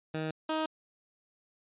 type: tone pair in turn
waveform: 15% pulse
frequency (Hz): 157.2 / 314.4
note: D#3 / D#4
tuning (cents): +18 / +18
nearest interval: octave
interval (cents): 1200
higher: second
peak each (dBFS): -26 / -23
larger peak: second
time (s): 0.14-0.31 / 0.49-0.66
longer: neither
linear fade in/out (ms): 5
effects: resampled to 8000 Hz